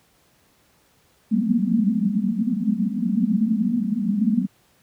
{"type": "band-pass noise", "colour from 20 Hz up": "pink", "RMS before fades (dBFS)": -21, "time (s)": [1.31, 4.47], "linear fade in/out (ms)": 20, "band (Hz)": [190, 240], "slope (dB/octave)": 96, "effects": ["pink hiss -60 dBFS RMS until 4.82 s", "high-pass 60 Hz 12 dB/octave"]}